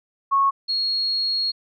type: tone pair in turn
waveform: sine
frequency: 1100 / 4300 Hz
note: C#6 / C8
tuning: -14 / +47 cents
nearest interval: 2 octaves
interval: 2361 cents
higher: second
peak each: -15 / -20 dBFS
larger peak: first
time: 0.31-0.51 / 0.68-1.52 s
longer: second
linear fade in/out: 20 ms
effects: none